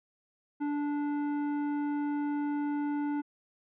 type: tone with tanh clipping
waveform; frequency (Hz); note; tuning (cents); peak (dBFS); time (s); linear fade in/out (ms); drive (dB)
sine; 291.6; D4; -12; -31; 0.6-3.22; 20; 14
effects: low-pass 2000 Hz 12 dB/octave